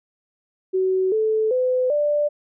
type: tone with pitch steps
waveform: sine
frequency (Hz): 375.7 / 436.6 / 507.3 / 589.5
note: F#4 / A4 / B4 / D5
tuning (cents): +26 / -13 / +46 / +6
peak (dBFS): -17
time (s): 0.73-2.29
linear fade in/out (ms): 20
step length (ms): 390
effects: none